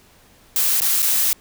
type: noise with dropouts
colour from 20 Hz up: blue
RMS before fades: -18 dBFS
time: 0.56-1.33 s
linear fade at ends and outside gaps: 1 ms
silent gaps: 0.803-0.818 / 1.021-1.026 s
effects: pink hiss -52 dBFS RMS until 1.4 s